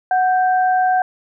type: tone pair together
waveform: sine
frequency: 740 / 1568 Hz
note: F#5 / G6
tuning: 0 / 0 cents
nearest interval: octave + minor second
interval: 1300 cents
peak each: -13 / -23 dBFS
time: 0.11-1.02 s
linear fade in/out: 2 ms
effects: none